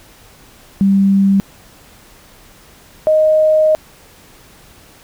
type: tone pair in turn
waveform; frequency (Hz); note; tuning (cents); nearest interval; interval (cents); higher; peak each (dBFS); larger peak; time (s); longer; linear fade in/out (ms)
sine; 196 / 622.3; G3 / D#5; 0 / 0; octave + minor sixth; 2000; second; -8; neither; 0.81-1.4 / 3.07-3.75; second; 0
effects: pink hiss -44 dBFS RMS until 5.03 s